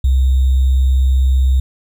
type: tone with sample-and-hold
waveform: sine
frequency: 65.41 Hz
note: C2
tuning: in tune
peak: -9 dBFS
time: 0.04-1.6 s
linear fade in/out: 5 ms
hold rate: 3675 Hz
effects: none

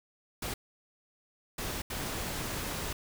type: noise bursts at uneven times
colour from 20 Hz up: pink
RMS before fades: -36 dBFS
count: 3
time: 0.42-0.54 / 1.58-1.82 / 1.9-2.93 s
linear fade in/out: 5 ms
effects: none

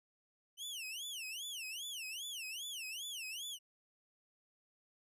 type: tone with vibrato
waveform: sawtooth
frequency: 2960 Hz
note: F#7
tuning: in tune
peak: -39 dBFS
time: 0.57-3.59 s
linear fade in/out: 50 ms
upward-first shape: sine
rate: 2.5 Hz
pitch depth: 280 cents each way
effects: resampled to 32000 Hz

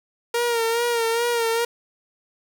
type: tone with vibrato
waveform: sawtooth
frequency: 466.2 Hz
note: A#4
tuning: in tune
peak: -16 dBFS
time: 0.34-1.65 s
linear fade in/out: 5 ms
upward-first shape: sine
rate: 2.4 Hz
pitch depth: 48 cents each way
effects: 7-bit

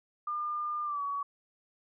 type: tone with pitch glide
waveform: sine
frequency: 1204 to 1129.9 Hz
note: D6 to C#6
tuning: +43 to +33 cents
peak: -31 dBFS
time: 0.27-1.23 s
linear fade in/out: 5 ms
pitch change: -110 cents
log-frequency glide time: 0.84-1.03 s
effects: none

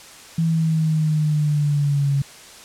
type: linear sweep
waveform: sine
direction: down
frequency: 164.81 to 138.59 Hz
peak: -16 dBFS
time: 0.38-2.22 s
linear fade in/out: 5 ms
effects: white hiss -42 dBFS RMS until 2.64 s + low-pass 9000 Hz 12 dB/octave

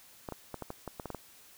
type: clicks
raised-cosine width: 1 ms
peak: -24 dBFS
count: 10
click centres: 0.288 / 0.323 / 0.543 / 0.623 / 0.704 / 0.877 / 0.998 / 1.057 / 1.103 / 1.147 s
effects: white hiss -57 dBFS RMS until 1.57 s

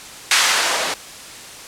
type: noise with band-pass filter sweep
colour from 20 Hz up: blue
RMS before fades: -17 dBFS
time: 0.31-0.94 s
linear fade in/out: 2 ms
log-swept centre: 1700 to 430 Hz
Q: 0.76
effects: white hiss -36 dBFS RMS until 1.67 s + low-pass 9000 Hz 12 dB/octave

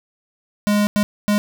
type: tone bursts at uneven times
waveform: square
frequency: 207 Hz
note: G#3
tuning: 5 cents flat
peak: -15 dBFS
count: 3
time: 0.67-0.87 / 0.96-1.03 / 1.28-1.38 s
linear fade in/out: 0 ms
effects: none

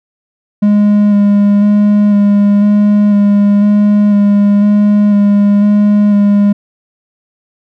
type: tone with vibrato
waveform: triangle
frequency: 205.2 Hz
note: G#3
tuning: 21 cents flat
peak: -3 dBFS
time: 0.62-6.53 s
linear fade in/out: 10 ms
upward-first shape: square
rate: 1 Hz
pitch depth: 14 cents each way
effects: none

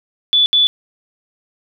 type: tone bursts at uneven times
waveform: sine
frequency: 3462 Hz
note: A7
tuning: 29 cents flat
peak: -9 dBFS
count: 2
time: 0.33-0.46 / 0.53-0.67 s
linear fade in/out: 0 ms
effects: none

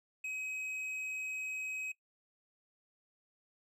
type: tone with tanh clipping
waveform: triangle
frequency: 2537 Hz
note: D#7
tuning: 33 cents sharp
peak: -38 dBFS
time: 0.24-1.92 s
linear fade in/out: 5 ms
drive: 10 dB
effects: noise-tail reverb RT60 0.1 s tail -20 dB re dry

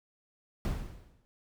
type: noise with exponential decay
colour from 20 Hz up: brown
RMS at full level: -29 dBFS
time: 0.65-1.25 s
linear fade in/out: 0 ms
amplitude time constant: 130 ms
effects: none

